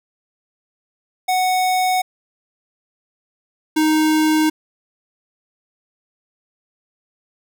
square tone pair in turn, 740 / 311.1 Hz, F#5 / D#4, 0 / 0 cents, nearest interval octave + minor third, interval 1500 cents, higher first, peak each -16 / -14 dBFS, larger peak second, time 1.28-2.02 / 3.76-4.5 s, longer neither, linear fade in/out 10 ms, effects none

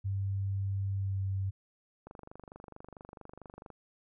sine tone with pitch glide, 98 to 96.65 Hz, G2 to G2, 0 to -24 cents, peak -30 dBFS, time 0.04-1.51 s, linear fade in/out 20 ms, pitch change -24 cents, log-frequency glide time 0.95-1.21 s
click train, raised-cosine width 1 ms, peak -33 dBFS, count 41, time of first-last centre 2.07-3.703 s, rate 24.5 Hz
effects none

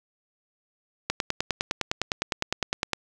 click train, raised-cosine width 0.2 ms, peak -7 dBFS, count 19, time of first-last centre 1.1-2.933 s, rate 9.82 Hz, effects none

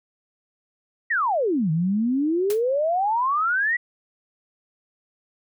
sine exponential two-way sweep, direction down then up, 1975.5 to 153.2 to 1975.5 Hz, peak -19 dBFS, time 1.1-3.77 s, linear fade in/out 10 ms, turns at 1.71 s
white noise with exponential decay, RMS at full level -29 dBFS, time 2.5-2.62 s, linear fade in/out 2 ms, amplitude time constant 25 ms
effects none

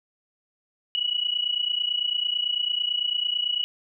sine tone pair together, 2915 / 2944 Hz, F#7 / F#7, -26 / -9 cents, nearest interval unison, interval 17 cents, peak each -26 dBFS, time 0.95-3.64 s, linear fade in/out 0 ms, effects none

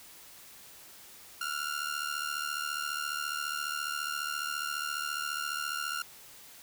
sawtooth ring-modulated tone, 1400 Hz, F6, 4 cents sharp, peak -26 dBFS, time 1.41-6.02 s, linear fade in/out 0 ms, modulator 37.3 Hz, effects white hiss -52 dBFS RMS until 6.62 s

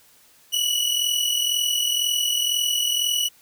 sawtooth tone pair together, 2920 / 2962 Hz, F#7 / F#7, -24 / +1 cents, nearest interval unison, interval 25 cents, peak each -20 dBFS, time 0.52-3.29 s, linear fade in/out 20 ms, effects white hiss -55 dBFS RMS until 3.41 s

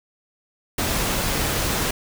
pink noise, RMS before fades -23 dBFS, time 0.78-1.91 s, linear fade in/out 5 ms, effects none

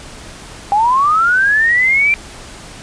sine linear sweep, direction up, 791 to 2371 Hz, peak -9 dBFS, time 0.72-2.14 s, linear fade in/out 0 ms, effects pink hiss -34 dBFS RMS until 2.82 s + resampled to 22050 Hz

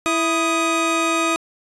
25% pulse tone pair together, 330.3 / 1247 Hz, E4 / D#6, +4 / +3 cents, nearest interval octave + major seventh, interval 2299 cents, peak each -17 / -16 dBFS, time 0.06-1.36 s, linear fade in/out 0 ms, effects resampled to 24000 Hz

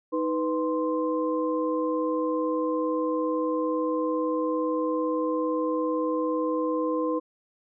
sine tone cluster, 313.9 / 496.2 / 1045 Hz, D#4 / B4 / C6, +15 / +8 / -2 cents, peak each -27 / -27 / -32 dBFS, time 0.12-7.2 s, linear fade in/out 20 ms, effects none

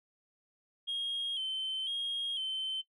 sine tone with vibrato, 3169 Hz, G7, 18 cents sharp, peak -31 dBFS, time 0.87-2.82 s, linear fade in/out 20 ms, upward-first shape square, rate 1 Hz, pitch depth 48 cents each way, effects noise-tail reverb RT60 0.1 s tail -19 dB re dry + tanh soft clip ceiling -30 dBFS

